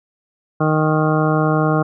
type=harmonic tone; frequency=155.2 Hz; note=D#3; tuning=4 cents flat; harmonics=1 / 2 / 3 / 4 / 5 / 7 / 8 / 9; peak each=-17 / -20 / -22 / -23 / -24 / -25 / -26 / -27 dBFS; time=0.6-1.83 s; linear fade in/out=10 ms; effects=none